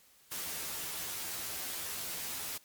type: noise with comb filter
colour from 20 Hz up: white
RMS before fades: -39 dBFS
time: 0.31-2.58 s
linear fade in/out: 10 ms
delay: 12 ms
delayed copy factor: +0.85
effects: white hiss -63 dBFS RMS until 2.64 s + MP3 96 kbps